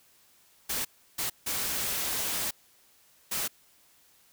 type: noise bursts at uneven times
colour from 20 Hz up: white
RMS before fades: -31 dBFS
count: 4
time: 0.69-0.85 / 1.18-1.3 / 1.46-2.51 / 3.31-3.48 s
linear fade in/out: 10 ms
effects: white hiss -62 dBFS RMS until 4.32 s